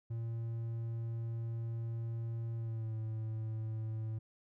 triangle tone with pitch glide, 115 to 110.44 Hz, A#2 to A2, -23 to +7 cents, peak -34 dBFS, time 0.1-4.19 s, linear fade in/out 10 ms, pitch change -70 cents, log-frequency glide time 2.56-2.95 s, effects none

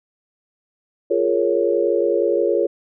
sine chord, Bb minor seventh, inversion second, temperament equal, 349.2 / 415.3 / 466.2 / 554.4 Hz, F4 / Ab4 / Bb4 / Db5, 0 / 0 / 0 / 0 cents, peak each -21 dBFS, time 1.1-2.67 s, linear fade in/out 10 ms, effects none

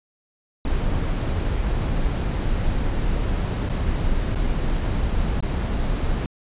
brown noise with dropouts, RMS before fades -22 dBFS, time 0.65-6.26 s, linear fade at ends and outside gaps 2 ms, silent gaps 3.691-3.696 / 4.349-4.356 / 5.405-5.425 s, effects resampled to 8000 Hz

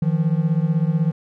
triangle beating tone pair, 155.56 / 171.56 Hz, D#3 / F3, 0 / -31 cents, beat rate 16 Hz, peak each -17 / -18 dBFS, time 0.02-1.12 s, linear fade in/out 5 ms, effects none

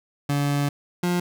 30% pulse tone pair in turn, 143.2 / 176.73 Hz, D3 / F3, -43 / +21 cents, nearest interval major third, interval 364 cents, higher second, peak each -18 dBFS, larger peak neither, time 0.29-0.69 / 1.03-1.2 s, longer first, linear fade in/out 5 ms, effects none

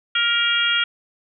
harmonic tone with a mistuned harmonic, 467.9 Hz, A#4, 6 cents sharp, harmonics 3 / 4 / 5 / 6 / 7, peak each -21 / -28 / -26 / -24 / -21 dBFS, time 0.15-0.84 s, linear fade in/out 5 ms, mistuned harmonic 4, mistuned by +25 cents, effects none

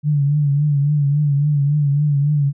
sine tone with vibrato, 145 Hz, D3, 22 cents flat, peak -13 dBFS, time 0.03-2.53 s, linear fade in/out 50 ms, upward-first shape triangle, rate 3.6 Hz, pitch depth 74 cents each way, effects none

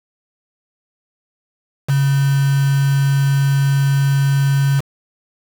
sine tone with quantisation, 138.59 Hz, C#3, in tune, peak -12 dBFS, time 1.88-4.81 s, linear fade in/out 20 ms, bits 4, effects none

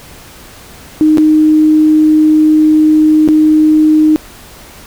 sine tone with dropouts, 309 Hz, D#4, 12 cents flat, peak -4 dBFS, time 1.01-4.16 s, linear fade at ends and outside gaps 0 ms, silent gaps 1.173-1.182 / 3.277-3.287 s, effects pink hiss -35 dBFS RMS until 4.86 s

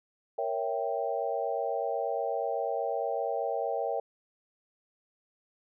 sine chord, A# diminished seventh, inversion none, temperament equal, 466.2 / 554.4 / 659.3 / 784 Hz, A#4 / C#5 / E5 / G5, 0 / 0 / 0 / 0 cents, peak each -34 dBFS, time 0.38-4 s, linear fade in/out 5 ms, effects none

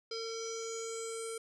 square tone with low-pass filter sweep, 453 Hz, A#4, 50 cents flat, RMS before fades -40 dBFS, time 0.11-1.38 s, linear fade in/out 5 ms, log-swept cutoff 4900 to 9300 Hz, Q 8.2, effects none

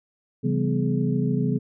sine tone cluster, 135 / 167.8 / 195.2 / 248.4 / 421.6 Hz, C#3 / E3 / G3 / B3 / G#4, -45 / +31 / -7 / +10 / +26 cents, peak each -25 / -27 / -27 / -26 / -31 dBFS, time 0.43-1.59 s, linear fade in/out 20 ms, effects none

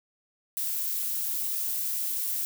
violet noise, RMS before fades -30 dBFS, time 0.57-2.45 s, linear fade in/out 0 ms, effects none

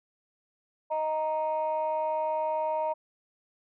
sine tone pair together, 623.9 / 932.3 Hz, D#5 / A#5, +5 / 0 cents, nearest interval perfect fifth, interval 695 cents, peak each -28 dBFS, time 0.9-2.94 s, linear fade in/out 20 ms, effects tanh soft clip ceiling -21 dBFS

